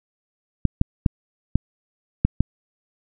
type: clicks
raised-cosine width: 5 ms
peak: -3 dBFS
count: 6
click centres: 0.653 / 0.814 / 1.062 / 1.556 / 2.25 / 2.406 s
effects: none